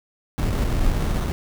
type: noise with sample-and-hold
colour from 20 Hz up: brown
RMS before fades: -21 dBFS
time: 0.38-1.32 s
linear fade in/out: 0 ms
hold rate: 2450 Hz
effects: none